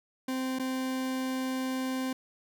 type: tone with dropouts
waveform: 40% pulse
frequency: 260.1 Hz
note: C4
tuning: 10 cents flat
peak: -29 dBFS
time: 0.28-2.13 s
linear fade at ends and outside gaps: 5 ms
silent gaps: 0.588-0.595 s
effects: none